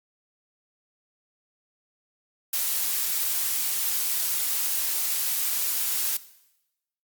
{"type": "noise", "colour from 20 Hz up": "blue", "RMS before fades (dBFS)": -26, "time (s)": [2.53, 6.17], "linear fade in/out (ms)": 5, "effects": ["noise-tail reverb RT60 0.9 s tail -17 dB re dry", "Opus 48 kbps"]}